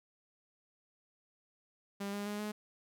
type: tone with pitch steps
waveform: sawtooth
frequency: 200 / 203.5 / 207.1 / 210.7 Hz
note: G3 / G#3 / G#3 / G#3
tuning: +35 / -35 / -5 / +25 cents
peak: -33 dBFS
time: 2-2.52 s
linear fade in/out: 10 ms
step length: 130 ms
effects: none